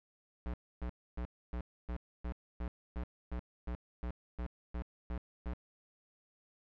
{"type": "tone bursts", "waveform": "square", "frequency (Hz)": 60.5, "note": "B1", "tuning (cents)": -35, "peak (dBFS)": -37, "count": 15, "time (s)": [0.46, 5.535], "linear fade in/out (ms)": 0, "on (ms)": 77, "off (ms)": 280, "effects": ["low-pass 2000 Hz 12 dB/octave"]}